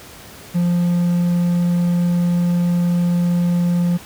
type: tone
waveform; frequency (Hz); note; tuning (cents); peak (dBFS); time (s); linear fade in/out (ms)
triangle; 174.61; F3; 0; -12; 0.54-3.98; 20
effects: pink hiss -39 dBFS RMS until 4.05 s + high-pass 60 Hz 12 dB/octave